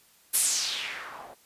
blue noise with low-pass filter sweep, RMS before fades -30 dBFS, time 0.33-1.35 s, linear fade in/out 20 ms, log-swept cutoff 12000 to 600 Hz, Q 2.7, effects white hiss -60 dBFS RMS until 1.45 s + resampled to 32000 Hz

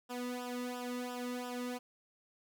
sawtooth tone with flanger, 246.9 Hz, B3, in tune, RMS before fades -40 dBFS, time 0.09-1.79 s, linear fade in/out 20 ms, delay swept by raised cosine 0.46 to 1.3 ms, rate 2.9 Hz, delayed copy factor -0.85, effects none

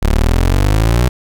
25% pulse exponential sweep, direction up, 34.72 to 63.6 Hz, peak -6 dBFS, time 0.02-1.09 s, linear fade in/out 10 ms, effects none

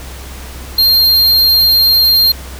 square tone, 4197 Hz, C8, 5 cents sharp, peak -7 dBFS, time 0.78-2.32 s, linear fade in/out 5 ms, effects added 65 Hz sine -28 dBFS peak until 2.59 s + pink hiss -32 dBFS RMS until 2.59 s

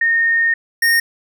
sine / square tone pair in turn, 1839 / 1846.5 Hz, A#6 / A#6, -24 / -17 cents, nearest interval unison, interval 7 cents, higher second, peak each -12 dBFS, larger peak neither, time 0.01-0.54 / 0.82-1 s, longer first, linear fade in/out 5 ms, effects none

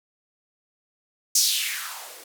violet noise with band-pass filter sweep, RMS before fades -26 dBFS, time 1.35-2.24 s, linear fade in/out 5 ms, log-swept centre 6200 to 380 Hz, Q 3.3, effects none

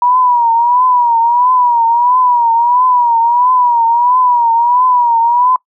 sine tone with vibrato, 964 Hz, B5, 42 cents flat, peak -7 dBFS, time 0.02-5.56 s, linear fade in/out 2 ms, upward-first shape triangle, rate 1.5 Hz, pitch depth 100 cents each way, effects noise-tail reverb RT60 0.1 s tail -23 dB re dry

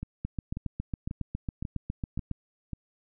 two click trains, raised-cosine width 5 ms, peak -22 / -19 dBFS, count 6 / 16, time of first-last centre 0.03-2.733 / 0.25-2.313 s, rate 1.85 / 7.27 Hz, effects none

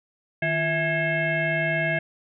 sine tone with frequency modulation, 1154 Hz, D6, 31 cents flat, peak -21 dBFS, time 0.42-1.99 s, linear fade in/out 5 ms, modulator 499 Hz, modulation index 2.4, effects none

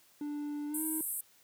triangle tone with pitch glide, 293.7 to 314.8 Hz, D4 to D#4, 0 to +20 cents, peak -33 dBFS, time 0.21-1.01 s, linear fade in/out 2 ms, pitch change +120 cents, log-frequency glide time 0.68-0.82 s
white band-pass noise, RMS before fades -37 dBFS, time 0.74-1.21 s, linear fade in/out 5 ms, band 8100 to 14000 Hz, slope 96 dB/octave
effects white hiss -64 dBFS RMS until 1.43 s + high-pass 80 Hz 12 dB/octave

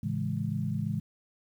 sine chord, A major seventh, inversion none, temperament equal, 110 / 138.59 / 164.81 / 207.7 Hz, A2 / C#3 / E3 / G#3, 0 / 0 / 0 / 0 cents, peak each -34 dBFS, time 0.03-1 s, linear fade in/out 5 ms, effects 10-bit

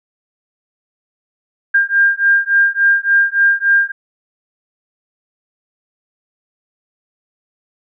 sine beating tone pair, 1600 / 1603.5 Hz, G6 / G6, +35 / +39 cents, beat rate 3.5 Hz, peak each -13 dBFS, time 1.74-3.92 s, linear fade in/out 10 ms, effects none

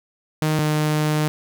sawtooth tone pair in turn, 154.9 / 152.5 Hz, D#3 / D#3, -7 / -34 cents, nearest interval unison, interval 27 cents, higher first, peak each -14 dBFS, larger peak neither, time 0.42-0.59 / 0.59-1.28 s, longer second, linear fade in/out 0 ms, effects none

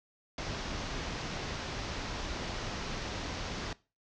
pink low-pass noise, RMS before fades -38 dBFS, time 0.38-3.73 s, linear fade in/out 2 ms, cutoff 6300 Hz, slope 48 dB/octave, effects noise-tail reverb RT60 0.3 s tail -20 dB re dry

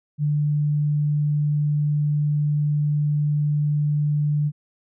sine tone, 148.1 Hz, D3, 15 cents sharp, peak -18 dBFS, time 0.18-4.52 s, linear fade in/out 50 ms, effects none

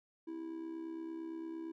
triangle tone with amplitude modulation, 327.4 Hz, E4, 12 cents flat, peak -36 dBFS, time 0.27-1.72 s, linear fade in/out 10 ms, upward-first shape sine, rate 68.8 Hz, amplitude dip 60%, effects none

